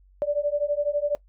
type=beating tone pair; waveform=sine; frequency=578 / 590 Hz; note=D5 / D5; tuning=-28 / +8 cents; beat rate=12 Hz; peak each=-25 dBFS; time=0.22-1.15 s; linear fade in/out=0 ms; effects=noise-tail reverb RT60 0.1 s tail -21 dB re dry + added 47 Hz sine -53 dBFS peak until 1.28 s